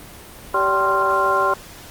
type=tone cluster; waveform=sine; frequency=388.3 / 576 / 773 / 1052 / 1385 Hz; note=G4 / D5 / G5 / C6 / F6; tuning=-16 / -34 / -24 / +9 / -15 cents; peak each=-24 / -23 / -25 / -18 / -22 dBFS; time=0.54-1.54 s; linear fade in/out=5 ms; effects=pink hiss -40 dBFS RMS until 1.9 s + Opus 24 kbps